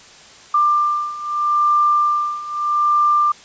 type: beating tone pair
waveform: sine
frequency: 1189 / 1189.79 Hz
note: D6 / D6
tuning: +21 / +22 cents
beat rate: 0.79 Hz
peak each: -19 / -16 dBFS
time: 0.54-3.32 s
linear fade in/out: 5 ms
effects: white hiss -43 dBFS RMS until 3.44 s + resampled to 16000 Hz